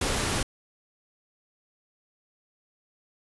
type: noise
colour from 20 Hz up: pink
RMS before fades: -27 dBFS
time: 0.01-0.43 s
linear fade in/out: 5 ms
effects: resampled to 24000 Hz